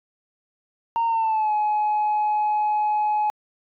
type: tone with pitch glide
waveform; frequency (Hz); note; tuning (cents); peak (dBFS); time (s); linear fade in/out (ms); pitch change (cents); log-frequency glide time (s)
sine; 922 to 845.5; A#5 to G#5; -19 to +31; -17; 0.96-3.3; 0; -150; 1.06-1.53
effects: tanh soft clip ceiling -17 dBFS